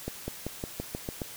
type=accelerating click train; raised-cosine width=2 ms; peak=-19 dBFS; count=8; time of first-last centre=0.08-1.218 s; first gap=200 ms; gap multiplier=0.93; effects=white hiss -44 dBFS RMS until 1.36 s